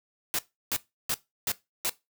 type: noise bursts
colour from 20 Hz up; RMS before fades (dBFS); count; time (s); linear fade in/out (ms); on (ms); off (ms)
white; -28; 5; 0.34-1.895; 0; 47; 330
effects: noise-tail reverb RT60 0.2 s tail -18 dB re dry